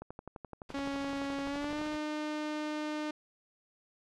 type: click train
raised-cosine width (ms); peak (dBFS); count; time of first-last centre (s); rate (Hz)
1; -29; 22; 0.02-1.815; 11.7
type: noise with tremolo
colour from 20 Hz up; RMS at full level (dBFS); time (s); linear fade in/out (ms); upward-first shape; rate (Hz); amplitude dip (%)
pink; -47; 0.69-1.97; 2; triangle; 13; 75
type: tone with pitch glide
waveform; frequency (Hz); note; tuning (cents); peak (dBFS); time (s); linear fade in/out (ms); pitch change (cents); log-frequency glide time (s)
sawtooth; 277.9 to 303.1; C#4 to D#4; +4 to -45; -30; 0.74-3.11; 5; +151; 1.45-1.82
effects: low-pass 5000 Hz 12 dB/octave